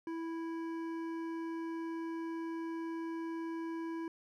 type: tone with hard clipping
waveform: triangle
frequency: 329.4 Hz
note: E4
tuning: 1 cent flat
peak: -39 dBFS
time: 0.07-4.08 s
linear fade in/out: 2 ms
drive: 15 dB
effects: none